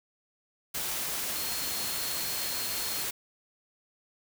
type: tone in noise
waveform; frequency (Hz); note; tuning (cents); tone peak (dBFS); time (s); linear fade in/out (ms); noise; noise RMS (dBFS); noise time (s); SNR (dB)
sine; 4273; C8; +36; -39; 1.35-3.03; 10; white; -33; 0.74-3.11; -9
effects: none